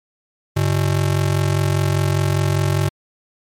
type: ring-modulated tone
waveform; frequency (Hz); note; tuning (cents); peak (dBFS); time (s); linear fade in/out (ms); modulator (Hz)
square; 121.6; B2; -26; -13; 0.56-2.89; 10; 22.5
effects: MP3 64 kbps